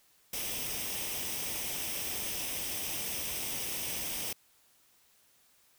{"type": "noise with comb filter", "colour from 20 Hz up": "white", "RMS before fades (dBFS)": -36, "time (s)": [0.33, 4.33], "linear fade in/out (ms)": 5, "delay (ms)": 0.35, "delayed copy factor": 0.55, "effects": ["white hiss -66 dBFS RMS until 5.78 s"]}